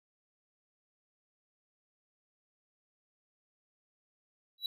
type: tone with exponential growth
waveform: triangle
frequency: 3921 Hz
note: B7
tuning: 13 cents flat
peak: -26 dBFS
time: 4.58-4.66 s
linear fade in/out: 2 ms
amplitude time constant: 16 ms
effects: none